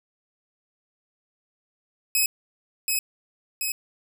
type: tone with echo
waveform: 5% pulse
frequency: 2553 Hz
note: D#7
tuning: 44 cents sharp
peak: -10 dBFS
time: 2.15-2.26 s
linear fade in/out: 2 ms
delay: 730 ms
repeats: 2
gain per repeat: -3 dB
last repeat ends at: 3.72 s
effects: none